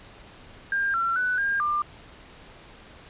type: tone with pitch steps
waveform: sine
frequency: 1602 / 1357 / 1492 / 1610 / 1194 Hz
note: G6 / E6 / F#6 / G6 / D6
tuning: +37 / +50 / +14 / +46 / +28 cents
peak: -22 dBFS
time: 0.72-1.82 s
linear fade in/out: 2 ms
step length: 220 ms
effects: pink hiss -48 dBFS RMS until 3.09 s + resampled to 8000 Hz